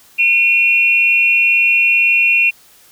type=tone pair together; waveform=sine; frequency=2434 / 2729 Hz; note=D#7 / F7; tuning=-39 / -41 cents; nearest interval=major second; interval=198 cents; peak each=-12 dBFS; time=0.18-2.51 s; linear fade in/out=20 ms; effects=white hiss -47 dBFS RMS until 2.91 s